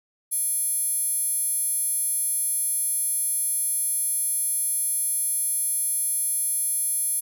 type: tone with high-pass filter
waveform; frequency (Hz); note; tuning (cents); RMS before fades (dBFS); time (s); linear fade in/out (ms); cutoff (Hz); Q
square; 480; B4; -49; -25; 0.31-7.21; 20; 11000; 8.2
effects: none